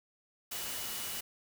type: tone in noise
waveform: sine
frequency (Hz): 2938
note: F#7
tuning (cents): -13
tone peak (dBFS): -48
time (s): 0.51-1.21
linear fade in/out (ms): 10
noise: white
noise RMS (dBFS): -39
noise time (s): 0.51-1.21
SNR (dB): -12
effects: none